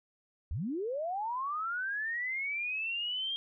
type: linear sweep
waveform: sine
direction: up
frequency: 57 to 3230 Hz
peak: -32 dBFS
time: 0.51-3.36 s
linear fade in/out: 0 ms
effects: none